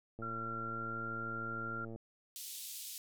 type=click train; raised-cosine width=2 ms; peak=-34 dBFS; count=201; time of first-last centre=0.19-1.96 s; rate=113 Hz
type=tone with pitch glide; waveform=sine; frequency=1369 to 1383.3 Hz; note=F6 to F6; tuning=-35 to -17 cents; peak=-39 dBFS; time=0.22-1.85 s; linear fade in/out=5 ms; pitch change=+18 cents; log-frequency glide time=0.54-1.06 s
type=band-pass noise; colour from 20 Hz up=white; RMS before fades=-46 dBFS; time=2.36-2.98 s; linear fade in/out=0 ms; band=3100 to 15000 Hz; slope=24 dB/octave
effects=none